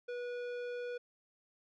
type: tone with tanh clipping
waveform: sine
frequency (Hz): 487.2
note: B4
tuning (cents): -24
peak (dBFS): -40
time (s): 0.08-0.98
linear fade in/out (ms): 10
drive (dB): 14
effects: none